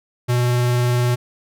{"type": "tone with vibrato", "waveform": "square", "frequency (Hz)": 122.5, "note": "B2", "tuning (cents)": -14, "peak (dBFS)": -16, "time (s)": [0.28, 1.16], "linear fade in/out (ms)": 20, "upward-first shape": "triangle", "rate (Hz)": 20, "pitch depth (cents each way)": 20, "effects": []}